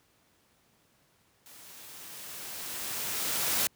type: noise with level ramp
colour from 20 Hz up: white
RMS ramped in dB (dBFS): -52 to -27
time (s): 1.46-3.67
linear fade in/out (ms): 0
effects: pink hiss -67 dBFS RMS until 3.75 s + high-pass 80 Hz 12 dB/octave